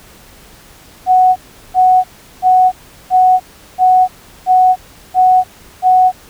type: tone bursts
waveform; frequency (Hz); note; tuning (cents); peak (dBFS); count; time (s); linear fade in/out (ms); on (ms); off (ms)
sine; 740; F#5; 0; -5; 8; 1.06-6.12; 50; 300; 380
effects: pink hiss -41 dBFS RMS until 6.29 s